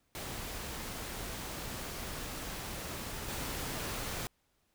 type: noise with level steps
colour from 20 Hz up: pink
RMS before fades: -41 / -38 dBFS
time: 0.15-4.27 s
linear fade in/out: 0 ms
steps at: 3.28 s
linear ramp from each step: 5 ms
effects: pink hiss -75 dBFS RMS until 4.74 s